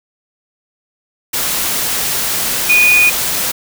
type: tone in noise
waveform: sine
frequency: 2464 Hz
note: D#7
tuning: 17 cents flat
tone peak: -7 dBFS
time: 2.69-3.1 s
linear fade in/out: 10 ms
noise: white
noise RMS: -17 dBFS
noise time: 1.33-3.52 s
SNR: +7 dB
effects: none